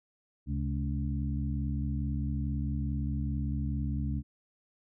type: harmonic tone with a mistuned harmonic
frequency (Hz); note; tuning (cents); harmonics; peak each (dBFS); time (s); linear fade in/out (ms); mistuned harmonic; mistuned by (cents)
71.2; C#2; +47; 1 / 2 / 3 / 4; -32 / -34 / -37 / -40; 0.46-4.23; 50; 2; -81
effects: none